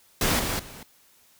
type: noise with level steps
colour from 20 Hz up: pink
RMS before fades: -23 / -28 / -43 dBFS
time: 0.21-0.83 s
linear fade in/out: 2 ms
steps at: 0.39 / 0.59 s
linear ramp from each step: 5 ms
effects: white hiss -59 dBFS RMS until 1.39 s